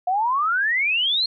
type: exponential sweep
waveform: sine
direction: up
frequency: 705 to 4300 Hz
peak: -18 dBFS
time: 0.07-1.26 s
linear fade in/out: 5 ms
effects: none